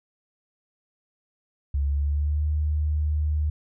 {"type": "tone with pitch glide", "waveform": "sine", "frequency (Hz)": [70.2, 75.67], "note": ["C#2", "D#2"], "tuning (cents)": [22, -48], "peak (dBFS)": -21, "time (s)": [1.74, 3.5], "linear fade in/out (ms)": 5, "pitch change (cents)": 130, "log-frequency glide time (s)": [1.85, 2.46], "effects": []}